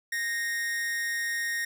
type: tone with amplitude modulation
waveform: 45% pulse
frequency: 1858 Hz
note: A#6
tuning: 6 cents flat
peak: -26 dBFS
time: 0.12-1.65 s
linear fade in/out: 5 ms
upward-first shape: sine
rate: 235 Hz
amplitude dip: 45%
effects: none